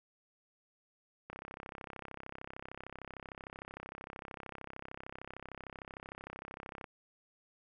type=click train; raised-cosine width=0.5 ms; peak=-29 dBFS; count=185; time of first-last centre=1.3-6.842 s; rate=33.2 Hz; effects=none